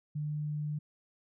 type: tone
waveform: sine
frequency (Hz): 149.8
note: D3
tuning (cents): +35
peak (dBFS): -32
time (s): 0.15-0.79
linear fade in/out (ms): 10
effects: none